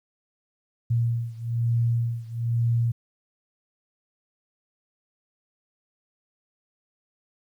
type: beating tone pair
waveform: sine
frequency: 116.8 / 117.9 Hz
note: A#2 / A#2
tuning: +4 / +20 cents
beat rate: 1.1 Hz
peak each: -24 / -26 dBFS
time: 0.9-2.92 s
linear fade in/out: 10 ms
effects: 10-bit